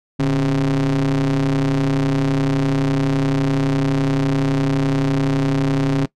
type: ring-modulated tone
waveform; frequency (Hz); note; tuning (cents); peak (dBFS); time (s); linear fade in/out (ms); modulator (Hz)
square; 64.7; C2; -19; -13; 0.19-6.06; 10; 210
effects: noise-tail reverb RT60 0.1 s tail -20 dB re dry + low-pass 6000 Hz 12 dB/octave